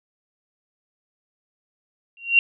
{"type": "tone with exponential growth", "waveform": "sine", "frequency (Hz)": 2756, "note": "F7", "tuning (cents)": -24, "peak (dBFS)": -8, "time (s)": [2.17, 2.39], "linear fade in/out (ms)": 1, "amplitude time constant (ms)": 47, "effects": []}